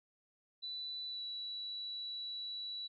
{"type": "tone with pitch glide", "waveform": "sine", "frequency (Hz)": [3976, 3933], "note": ["B7", "B7"], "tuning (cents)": [11, -8], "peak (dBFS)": -40, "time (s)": [0.62, 2.88], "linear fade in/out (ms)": 20, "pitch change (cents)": -19, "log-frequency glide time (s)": [1.08, 1.22], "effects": []}